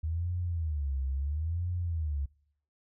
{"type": "tone with vibrato", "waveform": "sine", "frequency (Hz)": 76.9, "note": "D#2", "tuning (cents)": -20, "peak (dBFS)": -29, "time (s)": [0.03, 2.26], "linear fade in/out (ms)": 10, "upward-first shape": "sine", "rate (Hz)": 0.74, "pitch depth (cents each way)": 250, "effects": ["noise-tail reverb RT60 0.7 s tail -24 dB re dry"]}